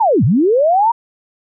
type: linear two-way sweep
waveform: sine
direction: down then up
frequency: 955 to 96.5 to 955 Hz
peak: -9 dBFS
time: 0-0.92 s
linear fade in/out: 10 ms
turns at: 0.24 s
effects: none